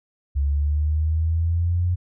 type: linear sweep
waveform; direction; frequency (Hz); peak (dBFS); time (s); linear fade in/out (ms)
sine; up; 69.3 to 89.8; -18; 0.35-1.96; 20
effects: none